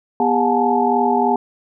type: tone cluster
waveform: sine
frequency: 244.8 / 405.7 / 723 / 840 / 883 Hz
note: B3 / G#4 / F#5 / G#5 / A5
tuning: -15 / -41 / -40 / +19 / +6 cents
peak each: -20 dBFS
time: 0.2-1.36 s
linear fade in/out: 2 ms
effects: none